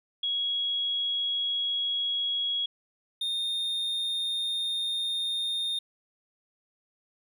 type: tone pair in turn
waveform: sine / triangle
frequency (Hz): 3322 / 3659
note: G#7 / A#7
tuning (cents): 0 / -33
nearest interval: major second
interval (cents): 167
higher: second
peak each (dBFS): -26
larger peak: neither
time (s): 0.23-2.66 / 3.21-5.79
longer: second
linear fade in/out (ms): 5
effects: none

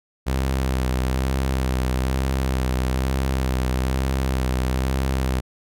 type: tone with vibrato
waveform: sawtooth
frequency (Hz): 65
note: C2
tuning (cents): -11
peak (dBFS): -16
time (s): 0.26-5.41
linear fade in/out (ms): 20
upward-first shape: sine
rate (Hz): 1.1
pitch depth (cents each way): 36
effects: none

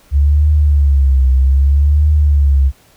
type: tone with vibrato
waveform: sine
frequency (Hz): 70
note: C#2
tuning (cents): +18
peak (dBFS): -7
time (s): 0.11-2.72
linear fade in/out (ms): 50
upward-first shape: triangle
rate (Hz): 0.63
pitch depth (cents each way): 140
effects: pink hiss -49 dBFS RMS until 2.96 s

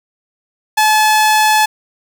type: tone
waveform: sawtooth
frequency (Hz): 860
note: A5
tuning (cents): -40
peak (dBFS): -5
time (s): 0.77-1.66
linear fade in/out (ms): 10
effects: 7-bit

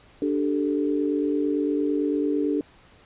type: chord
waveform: sine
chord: D suspended fourth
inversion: none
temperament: just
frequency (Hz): 293.7 / 391.6 / 440.5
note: D4 / G4 / A4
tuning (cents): 0 / -2 / +2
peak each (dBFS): -23 / -28 / -28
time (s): 0.22-2.61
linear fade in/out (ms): 2
effects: pink hiss -54 dBFS RMS until 3.05 s + resampled to 8000 Hz

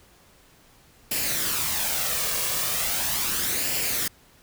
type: noise with flanger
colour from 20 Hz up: white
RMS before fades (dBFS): -26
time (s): 1.11-4.08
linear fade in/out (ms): 5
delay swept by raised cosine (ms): 0.4 to 1.8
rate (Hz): 0.38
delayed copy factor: +0.5
effects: pink hiss -56 dBFS RMS until 4.42 s

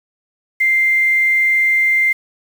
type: tone with quantisation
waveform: sine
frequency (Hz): 2093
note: C7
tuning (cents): 0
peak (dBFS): -11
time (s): 0.6-2.13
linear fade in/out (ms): 10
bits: 6
effects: none

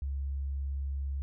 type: tone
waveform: sine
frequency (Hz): 68.9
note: C#2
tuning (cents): -10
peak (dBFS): -31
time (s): 0.02-1.22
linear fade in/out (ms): 0
effects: none

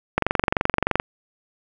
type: click train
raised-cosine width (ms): 0.5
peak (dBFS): -3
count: 20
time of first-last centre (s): 0.18-0.999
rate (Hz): 23.2
effects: none

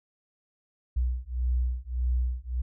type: beating tone pair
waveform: sine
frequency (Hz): 61 / 62.7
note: B1 / B1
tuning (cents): -21 / +27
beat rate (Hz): 1.7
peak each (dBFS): -28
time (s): 0.96-2.62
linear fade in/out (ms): 10
effects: none

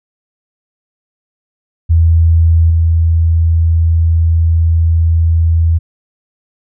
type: tone with level steps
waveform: sine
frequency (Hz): 82.41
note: E2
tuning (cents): 0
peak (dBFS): -5 / -7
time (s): 1.89-5.79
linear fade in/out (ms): 20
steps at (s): 2.7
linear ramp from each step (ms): 2
effects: none

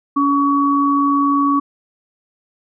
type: tone pair together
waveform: sine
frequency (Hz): 282.4 / 1128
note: C#4 / C#6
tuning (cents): +32 / +30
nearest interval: 2 octaves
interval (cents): 2398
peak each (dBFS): -15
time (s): 0.16-1.6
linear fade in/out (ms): 10
effects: none

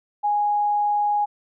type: tone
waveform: sine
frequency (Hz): 828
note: G#5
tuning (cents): -5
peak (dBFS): -18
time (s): 0.23-1.26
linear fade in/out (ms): 20
effects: none

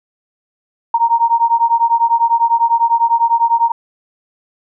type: beating tone pair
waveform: sine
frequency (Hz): 924 / 934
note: A#5 / A#5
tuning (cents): -16 / +3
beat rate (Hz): 10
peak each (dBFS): -13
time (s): 0.94-3.72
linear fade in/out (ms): 5
effects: none

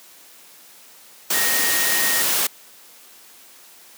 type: tone in noise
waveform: sine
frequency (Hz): 1864.7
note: A#6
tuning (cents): 0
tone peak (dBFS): -24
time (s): 1.34-2.22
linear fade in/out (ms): 5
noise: white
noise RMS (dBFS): -20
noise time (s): 1.3-2.47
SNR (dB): -7
effects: white hiss -47 dBFS RMS until 3.97 s + high-pass 200 Hz 12 dB/octave

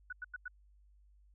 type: tone bursts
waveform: sine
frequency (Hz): 1480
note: F#6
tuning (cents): 0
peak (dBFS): -39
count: 4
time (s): 0.1-0.481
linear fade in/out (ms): 5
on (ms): 27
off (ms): 91
effects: added 50 Hz sine -61 dBFS peak until 1.34 s

